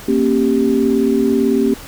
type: chord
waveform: sine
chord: G diminished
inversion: first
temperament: equal with one note detuned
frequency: 233.1 / 271.3 / 392 Hz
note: Bb3 / Db4 / G4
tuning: 0 / -37 / 0 cents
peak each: -16 dBFS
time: 0.08-1.74 s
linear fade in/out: 5 ms
effects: pink hiss -35 dBFS RMS until 1.87 s